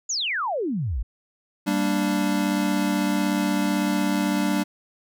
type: exponential sweep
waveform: sine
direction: down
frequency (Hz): 7190 to 46.25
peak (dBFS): -23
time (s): 0.09-1.03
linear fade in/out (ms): 10
type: chord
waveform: square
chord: G minor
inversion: none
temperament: equal with one note detuned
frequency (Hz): 196 / 232.1 / 293.7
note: G3 / Bb3 / D4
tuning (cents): 0 / -7 / 0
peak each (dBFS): -25 / -29 / -25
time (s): 1.66-4.64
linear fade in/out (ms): 20
effects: none